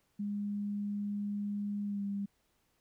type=tone with pitch glide; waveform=sine; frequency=204.5 to 200.3 Hz; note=G#3 to G3; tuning=-26 to +38 cents; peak=-33 dBFS; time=0.19-2.26 s; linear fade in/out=10 ms; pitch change=-36 cents; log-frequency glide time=1.85-2.02 s; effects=pink hiss -75 dBFS RMS until 2.8 s